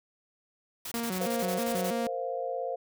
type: noise bursts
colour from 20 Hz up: white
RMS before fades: -38 dBFS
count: 12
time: 0.85-1.906 s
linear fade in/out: 5 ms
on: 66 ms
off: 24 ms
type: tone with vibrato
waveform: sawtooth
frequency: 207.7 Hz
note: G#3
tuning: in tune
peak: -27 dBFS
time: 0.94-2.07 s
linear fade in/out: 0 ms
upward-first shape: square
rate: 3.1 Hz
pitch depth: 200 cents each way
type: chord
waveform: sine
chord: Bb suspended second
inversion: none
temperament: equal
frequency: 466.2 / 523.3 / 698.5 Hz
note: Bb4 / C5 / F5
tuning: 0 / 0 / 0 cents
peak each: -37 / -33 / -35 dBFS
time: 1.2-2.76 s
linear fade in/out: 10 ms
effects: none